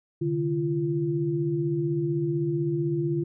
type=tone cluster; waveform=sine; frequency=133.1 / 148.9 / 341.9 Hz; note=C3 / D3 / F4; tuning=+30 / +24 / -37 cents; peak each=-35 / -27 / -26 dBFS; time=0.21-3.24 s; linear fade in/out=10 ms; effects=none